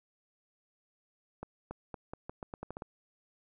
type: accelerating click train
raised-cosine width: 1 ms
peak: -26 dBFS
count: 11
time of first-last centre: 1.43-2.822 s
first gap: 280 ms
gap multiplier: 0.83
effects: none